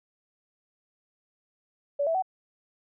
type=tone with pitch steps; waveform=sine; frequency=571 / 655.9 / 753.4 Hz; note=D5 / E5 / F#5; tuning=-49 / -9 / +31 cents; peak=-23 dBFS; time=1.99-2.224 s; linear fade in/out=10 ms; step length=78 ms; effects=none